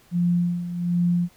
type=tone with tremolo; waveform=sine; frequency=174.61 Hz; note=F3; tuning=in tune; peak=-17 dBFS; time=0.11-1.29 s; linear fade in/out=50 ms; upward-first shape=sine; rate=1.3 Hz; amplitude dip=70%; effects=pink hiss -56 dBFS RMS until 1.36 s